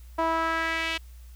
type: tone with band-pass filter sweep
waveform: sawtooth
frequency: 326.6 Hz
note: E4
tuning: 16 cents flat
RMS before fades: -27 dBFS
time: 0.18-0.98 s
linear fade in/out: 10 ms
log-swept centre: 880 to 2900 Hz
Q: 2.2
effects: added 60 Hz sine -43 dBFS peak until 1.35 s + white hiss -60 dBFS RMS until 1.35 s